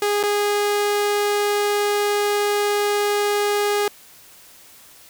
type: tone with dropouts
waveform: sawtooth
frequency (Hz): 411.8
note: G#4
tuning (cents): -15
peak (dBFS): -14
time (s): 0.02-3.88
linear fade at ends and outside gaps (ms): 2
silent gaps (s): 0.23-0.235
effects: white hiss -47 dBFS RMS until 5.09 s